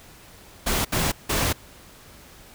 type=noise bursts at uneven times; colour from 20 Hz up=pink; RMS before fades=-23 dBFS; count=3; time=0.66-0.85 / 0.92-1.12 / 1.29-1.53 s; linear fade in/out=10 ms; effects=pink hiss -48 dBFS RMS until 2.54 s